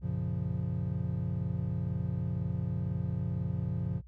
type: chord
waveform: triangle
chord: Gb major seventh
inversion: none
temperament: equal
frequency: 92.5 / 116.54 / 138.59 / 174.61 Hz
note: Gb2 / Bb2 / Db3 / F3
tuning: 0 / 0 / 0 / 0 cents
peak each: -34 dBFS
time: 0.01-4.02 s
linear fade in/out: 50 ms
effects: added 60 Hz sine -49 dBFS peak until 4.07 s